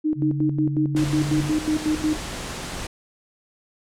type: tone with tremolo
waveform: sine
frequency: 308 Hz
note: D#4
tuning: 17 cents flat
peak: -18 dBFS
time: 0.04-2.18 s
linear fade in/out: 20 ms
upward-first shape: square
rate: 5.5 Hz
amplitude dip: 80%
type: tone with pitch glide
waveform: sine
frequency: 142.1 to 144.08 Hz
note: C#3 to D3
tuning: +43 to -33 cents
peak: -23 dBFS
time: 0.15-1.52 s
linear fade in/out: 50 ms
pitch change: +24 cents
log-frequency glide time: 1.01-1.19 s
type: low-pass noise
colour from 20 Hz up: pink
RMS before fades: -32 dBFS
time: 0.96-2.87 s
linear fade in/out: 5 ms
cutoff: 9400 Hz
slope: 24 dB/octave
effects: none